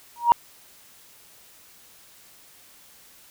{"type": "tone with exponential growth", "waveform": "sine", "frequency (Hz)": 947, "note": "A#5", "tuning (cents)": 27, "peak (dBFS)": -7, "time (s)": [0.16, 0.32], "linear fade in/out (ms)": 0, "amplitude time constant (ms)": 34, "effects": ["tanh soft clip ceiling -6 dBFS", "white hiss -52 dBFS RMS until 3.3 s"]}